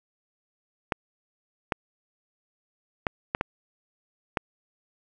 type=clicks; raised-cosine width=0.5 ms; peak=-9 dBFS; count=6; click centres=0.922 / 1.722 / 3.068 / 3.349 / 3.411 / 4.372 s; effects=none